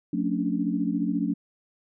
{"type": "tone cluster", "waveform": "sine", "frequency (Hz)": [181.2, 223.8, 277.6, 292.1], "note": ["F#3", "A3", "C#4", "D4"], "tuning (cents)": [-36, 30, 3, -9], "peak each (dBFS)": -29, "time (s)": [0.13, 1.34], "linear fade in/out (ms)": 5, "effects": []}